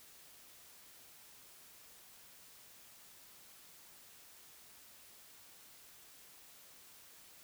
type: silence
effects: white hiss -59 dBFS RMS until 7.43 s